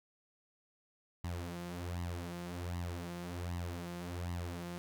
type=tone with flanger; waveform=sawtooth; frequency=87.31 Hz; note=F2; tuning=in tune; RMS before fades=-41 dBFS; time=1.24-4.78 s; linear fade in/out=0 ms; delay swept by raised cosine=1 to 5.9 ms; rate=1.3 Hz; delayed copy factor=+0.7; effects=none